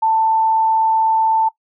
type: tone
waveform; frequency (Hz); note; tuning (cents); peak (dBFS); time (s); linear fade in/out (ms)
sine; 888; A5; +16; -12; 0.02-1.49; 10
effects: noise-tail reverb RT60 0.1 s tail -18 dB re dry